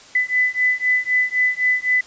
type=beating tone pair; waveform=sine; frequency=2000 / 2003.9 Hz; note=B6 / B6; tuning=+21 / +25 cents; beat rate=3.9 Hz; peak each=-19 dBFS; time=0.15-2.01 s; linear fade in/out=5 ms; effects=white hiss -44 dBFS RMS until 2.06 s + resampled to 16000 Hz